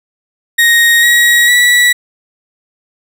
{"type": "tone with pitch steps", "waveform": "35% pulse", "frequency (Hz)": [1869, 1904, 1947], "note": ["A#6", "A#6", "B6"], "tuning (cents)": [4, 36, -25], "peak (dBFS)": -4, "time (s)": [0.58, 1.93], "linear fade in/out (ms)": 10, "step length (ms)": 450, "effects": []}